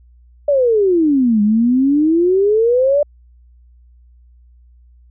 sine exponential two-way sweep, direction down then up, 594 to 204.1 to 594 Hz, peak -10 dBFS, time 0.48-3.03 s, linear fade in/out 5 ms, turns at 1.42 s, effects added 60 Hz sine -44 dBFS peak until 5.1 s

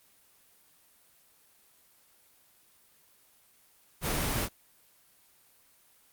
pink noise, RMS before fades -30 dBFS, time 4.01-4.49 s, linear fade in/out 50 ms, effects white hiss -63 dBFS RMS until 6.12 s + Opus 24 kbps

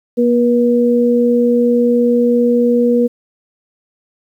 sine tone pair together, 239.4 / 482.2 Hz, A#3 / B4, +46 / -41 cents, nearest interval octave, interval 1213 cents, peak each -12 dBFS, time 0.17-3.08 s, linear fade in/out 20 ms, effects 8-bit

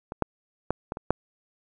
clicks, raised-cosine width 1 ms, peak -20 / -8 / -10 / -16 / -21 / -6 dBFS, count 6, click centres 0.121 / 0.223 / 0.706 / 0.921 / 0.971 / 1.106 s, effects none

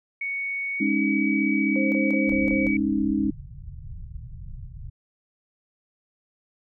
sine tone with pitch glide, 2226 to 2273 Hz, C#7 to C#7, +7 to +43 cents, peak -26 dBFS, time 0.21-2.77 s, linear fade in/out 5 ms, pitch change +36 cents, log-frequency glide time 0.74-0.92 s
sine chord, Ab suspended fourth, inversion none, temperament equal with one note detuned, 207.7 / 275.4 / 311.1 Hz, Ab3 / Db4 / Eb4, 0 / -11 / 0 cents, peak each -25 dBFS, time 0.8-3.31 s, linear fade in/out 10 ms
sine tone bursts, 530 Hz, C5, 22 cents sharp, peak -28 dBFS, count 5, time 1.76-2.668 s, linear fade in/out 0 ms, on 160 ms, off 27 ms
pink low-pass noise, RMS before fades -38 dBFS, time 2.27-4.9 s, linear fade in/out 10 ms, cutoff 150 Hz, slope 48 dB/octave
effects none

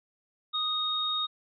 sine tone pair together, 1244.5 / 3729 Hz, D#6 / A#7, 0 / 0 cents, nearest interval octave + perfect fifth, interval 1900 cents, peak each -33 / -28 dBFS, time 0.53-1.27 s, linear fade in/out 20 ms, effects none

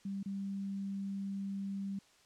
sine tone with dropouts, 196.7 Hz, G3, 6 cents sharp, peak -36 dBFS, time 0.05-1.99 s, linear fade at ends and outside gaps 5 ms, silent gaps 0.23-0.258 s, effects white hiss -65 dBFS RMS until 2.25 s + low-pass 7000 Hz 12 dB/octave

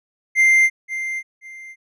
triangle tone with echo, 2093 Hz, C7, in tune, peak -9 dBFS, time 0.35-0.7 s, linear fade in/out 50 ms, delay 530 ms, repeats 2, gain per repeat -12 dB, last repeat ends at 1.76 s, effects resampled to 32000 Hz

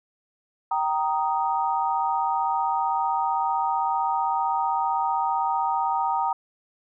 sine chord, Eb major, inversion first, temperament just, 777.8 / 933.4 / 1244.5 Hz, G5 / Bb5 / Eb6, -14 / +2 / 0 cents, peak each -26 / -24 / -29 dBFS, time 0.71-6.33 s, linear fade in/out 5 ms, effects none

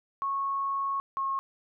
sine tone pair in turn, 1100 / 1085.5 Hz, C#6 / C#6, -14 / -37 cents, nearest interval unison, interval 23 cents, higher first, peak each -27 dBFS, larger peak neither, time 0.22-1 / 1.17-1.39 s, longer first, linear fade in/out 0 ms, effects none

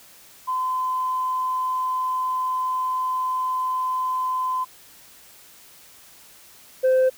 sine tone pair in turn, 1023 / 517.9 Hz, C6 / C5, -39 / -18 cents, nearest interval octave, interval 1179 cents, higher first, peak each -21 / -12 dBFS, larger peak second, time 0.47-4.65 / 6.83-7.1 s, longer first, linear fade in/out 20 ms, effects tanh soft clip ceiling -14 dBFS + white hiss -49 dBFS RMS until 7.17 s

